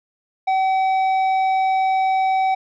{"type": "tone with tanh clipping", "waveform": "sine", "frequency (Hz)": 762, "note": "G5", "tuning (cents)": -49, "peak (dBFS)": -17, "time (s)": [0.47, 2.55], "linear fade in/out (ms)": 10, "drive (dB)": 8, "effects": []}